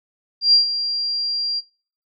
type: tone with ADSR envelope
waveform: sine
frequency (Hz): 4760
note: D8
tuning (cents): +22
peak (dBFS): -9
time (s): 0.41-1.61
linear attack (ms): 120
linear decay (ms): 120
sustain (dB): -12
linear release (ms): 27
effects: noise-tail reverb RT60 0.5 s tail -24 dB re dry